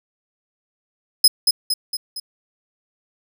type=tone with echo; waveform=sawtooth; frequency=5080 Hz; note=D#8; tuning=35 cents sharp; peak=-5 dBFS; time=1.24-1.28 s; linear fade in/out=5 ms; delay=230 ms; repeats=4; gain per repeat=-5 dB; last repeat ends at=2.2 s; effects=none